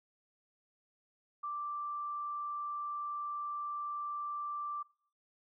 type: tone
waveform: sine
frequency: 1174.7 Hz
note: D6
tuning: in tune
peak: -36 dBFS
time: 1.43-4.83 s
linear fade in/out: 10 ms
effects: noise-tail reverb RT60 0.6 s tail -24 dB re dry